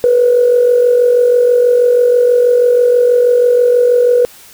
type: tone with amplitude modulation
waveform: sine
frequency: 488.1 Hz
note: B4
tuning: 20 cents flat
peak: -3 dBFS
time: 0.04-4.25 s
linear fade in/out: 0 ms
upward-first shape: sine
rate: 46.2 Hz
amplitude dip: 55%
effects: tanh soft clip ceiling 0 dBFS + white hiss -39 dBFS RMS until 4.53 s